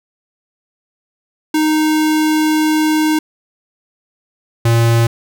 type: tone pair in turn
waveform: square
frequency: 309.8 / 116.04 Hz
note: D#4 / A#2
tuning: -7 / -7 cents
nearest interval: octave + perfect fourth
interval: 1700 cents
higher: first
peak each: -12 / -10 dBFS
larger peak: second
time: 1.54-3.19 / 4.65-5.07 s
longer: first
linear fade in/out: 5 ms
effects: none